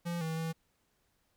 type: tone with pitch steps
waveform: square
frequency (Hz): 171.7 / 161.1 / 162.8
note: F3 / E3 / E3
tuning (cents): -29 / -39 / -21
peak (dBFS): -34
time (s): 0.05-0.53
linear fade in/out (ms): 20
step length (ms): 160
effects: pink hiss -75 dBFS RMS until 1.36 s